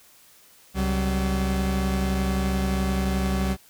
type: tone pair together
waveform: 40% pulse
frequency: 67.07 / 189.7 Hz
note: C2 / F#3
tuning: +43 / +43 cents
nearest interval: octave + tritone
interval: 1800 cents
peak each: -24 / -24 dBFS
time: 0.74-3.57 s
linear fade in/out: 50 ms
effects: white hiss -54 dBFS RMS until 3.69 s